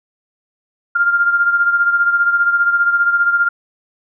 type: beating tone pair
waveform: sine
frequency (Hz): 1396.9 / 1411.9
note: F6 / F6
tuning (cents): 0 / +18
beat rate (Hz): 15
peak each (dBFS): -12 / -19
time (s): 0.95-3.49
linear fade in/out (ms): 10
effects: none